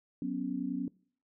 sine chord, F# suspended fourth, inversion none, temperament equal, 185 / 246.9 / 277.2 Hz, F#3 / B3 / C#4, 0 / 0 / 0 cents, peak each -38 / -36 / -35 dBFS, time 0.22-0.88 s, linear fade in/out 2 ms, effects noise-tail reverb RT60 0.5 s tail -23 dB re dry

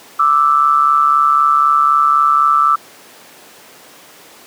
sine tone pair together, 1174.7 / 1318.6 Hz, D6 / E6, 0 / 0 cents, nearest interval major second, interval 200 cents, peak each -12 / -11 dBFS, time 0.19-2.76 s, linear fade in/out 10 ms, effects pink hiss -40 dBFS RMS until 4.46 s + high-pass 300 Hz 12 dB/octave

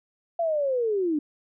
sine linear sweep, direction down, 688 to 286.3 Hz, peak -22 dBFS, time 0.39-1.19 s, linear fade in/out 5 ms, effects none

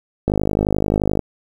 click train, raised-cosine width 2 ms, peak -4 dBFS, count 48, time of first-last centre 0.28-1.193 s, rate 51.5 Hz, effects 7-bit

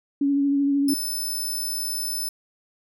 sine tone with vibrato, 280.7 Hz, C#4, 22 cents sharp, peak -18 dBFS, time 0.21-0.94 s, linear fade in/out 5 ms, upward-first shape sine, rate 13 Hz, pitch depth 21 cents each way
10% pulse tone, 5274 Hz, E8, in tune, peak -20 dBFS, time 0.88-2.29 s, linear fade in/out 5 ms
effects none

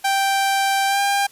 sawtooth tone with pitch glide, 784 to 799.5 Hz, G5 to G5, 0 to +34 cents, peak -13 dBFS, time 0.04-1.27 s, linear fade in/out 10 ms, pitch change +34 cents, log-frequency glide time 0.87-1 s, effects white hiss -49 dBFS RMS until 1.31 s + resampled to 32000 Hz

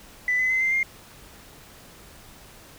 sine tone with pitch steps, 1992 / 2022 / 2053 / 2084 / 2115 Hz, B6 / B6 / C7 / C7 / C7, +14 / +40 / -33 / -7 / +18 cents, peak -19 dBFS, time 0.28-0.83 s, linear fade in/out 2 ms, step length 110 ms, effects tanh soft clip ceiling -15 dBFS + pink hiss -48 dBFS RMS until 2.78 s

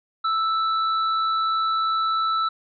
sine tone pair together, 1318.5 / 3951 Hz, E6 / B7, 0 / 0 cents, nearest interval octave + perfect fifth, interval 1900 cents, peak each -20 / -31 dBFS, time 0.24-2.49 s, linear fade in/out 10 ms, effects none

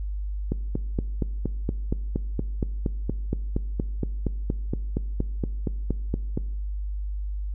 click train, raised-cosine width 3 ms, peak -12 dBFS, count 26, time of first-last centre 0.52-6.375 s, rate 4.27 Hz, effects noise-tail reverb RT60 0.8 s tail -20 dB re dry + added 50 Hz sine -27 dBFS peak until 7.54 s

